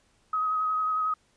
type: tone with vibrato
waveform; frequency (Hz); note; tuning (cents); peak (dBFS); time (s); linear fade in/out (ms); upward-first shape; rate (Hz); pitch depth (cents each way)
sine; 1265; D#6; +28; -24; 0.33-1.14; 5; sine; 11; 16
effects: pink hiss -66 dBFS RMS until 1.36 s + resampled to 22050 Hz